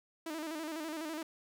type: tone with vibrato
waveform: sawtooth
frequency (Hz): 314.9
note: D#4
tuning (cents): +21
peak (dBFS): -34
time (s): 0.26-1.23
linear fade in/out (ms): 5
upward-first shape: square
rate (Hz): 12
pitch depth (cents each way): 69
effects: none